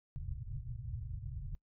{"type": "low-pass noise", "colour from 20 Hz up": "white", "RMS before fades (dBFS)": -42, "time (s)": [0.16, 1.55], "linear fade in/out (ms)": 0, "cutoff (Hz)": 140, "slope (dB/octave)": 96, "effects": ["noise-tail reverb RT60 0.1 s tail -21 dB re dry"]}